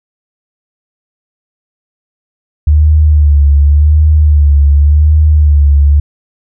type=tone with vibrato; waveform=sine; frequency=74 Hz; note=D2; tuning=14 cents sharp; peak=-3 dBFS; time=2.67-6 s; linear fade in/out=5 ms; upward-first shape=sine; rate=0.89 Hz; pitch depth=66 cents each way; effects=none